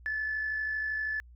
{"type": "tone with amplitude modulation", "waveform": "sine", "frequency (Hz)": 1735, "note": "A6", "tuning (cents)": -25, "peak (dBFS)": -27, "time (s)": [0.06, 1.2], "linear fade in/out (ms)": 0, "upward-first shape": "sine", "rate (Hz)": 52.7, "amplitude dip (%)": 40, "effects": ["tanh soft clip ceiling -24 dBFS", "added 60 Hz sine -50 dBFS peak until 1.35 s"]}